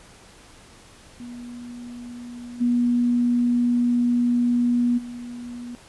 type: tone with level steps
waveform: sine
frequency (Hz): 241.8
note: B3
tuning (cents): -36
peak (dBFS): -34 / -17 / -32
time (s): 1.2-5.75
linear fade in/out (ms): 0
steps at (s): 2.6 / 4.97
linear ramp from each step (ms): 20
effects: pink hiss -49 dBFS RMS until 5.88 s + resampled to 24000 Hz